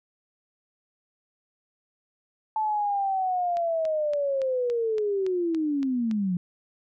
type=linear sweep; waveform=sine; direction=down; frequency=876 to 172.5 Hz; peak=-23 dBFS; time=2.56-6.37 s; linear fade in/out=2 ms
type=click train; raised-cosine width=0.2 ms; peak=-24 dBFS; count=10; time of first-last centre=3.57-6.112 s; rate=3.54 Hz
effects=none